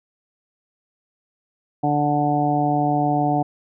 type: harmonic tone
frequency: 146.83 Hz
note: D3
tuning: in tune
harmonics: 1 / 2 / 3 / 4 / 5 / 6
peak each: -24 / -22 / -32 / -29 / -20 / -30 dBFS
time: 1.83-3.43 s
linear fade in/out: 10 ms
effects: none